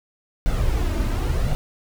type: noise with flanger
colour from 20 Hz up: brown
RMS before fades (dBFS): -21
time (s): 0.46-1.55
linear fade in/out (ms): 0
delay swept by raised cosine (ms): 1.4 to 3.3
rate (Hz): 0.93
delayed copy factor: +0.55
effects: none